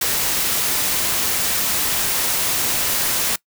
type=noise; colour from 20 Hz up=white; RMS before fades=-20 dBFS; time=0.01-3.36 s; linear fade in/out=5 ms; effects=noise-tail reverb RT60 0.1 s tail -22 dB re dry